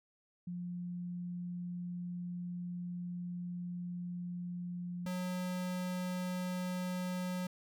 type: tone pair in turn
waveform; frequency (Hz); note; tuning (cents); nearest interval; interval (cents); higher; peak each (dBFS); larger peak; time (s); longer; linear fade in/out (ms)
sine / square; 176.5 / 181.67; F3 / F#3; +19 / -31; unison; 50; second; -38 / -36; second; 0.47-5.06 / 5.06-7.47; first; 5
effects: none